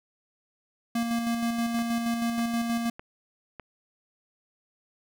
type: tone with tremolo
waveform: square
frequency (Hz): 233.1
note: A#3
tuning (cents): 0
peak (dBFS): -25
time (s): 0.95-2.9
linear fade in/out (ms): 5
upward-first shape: square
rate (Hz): 6.3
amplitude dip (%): 35
type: click train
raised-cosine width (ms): 0.5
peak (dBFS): -25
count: 4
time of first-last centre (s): 1.79-3.597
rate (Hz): 1.66
effects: none